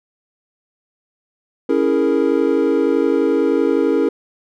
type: chord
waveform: triangle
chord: A# half-diminished seventh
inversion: first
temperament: equal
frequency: 277.2 / 329.6 / 415.3 / 466.2 Hz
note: C#4 / E4 / G#4 / A#4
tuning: 0 / 0 / 0 / 0 cents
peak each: -17 dBFS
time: 1.69-4.09 s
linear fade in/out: 5 ms
effects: none